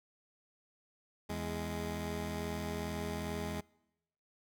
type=tone pair together; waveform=15% pulse; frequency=82.43 / 207.7 Hz; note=E2 / G#3; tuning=0 / 0 cents; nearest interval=octave + major third; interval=1600 cents; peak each=-33 / -33 dBFS; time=1.29-3.61 s; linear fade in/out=10 ms; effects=noise-tail reverb RT60 0.9 s tail -25 dB re dry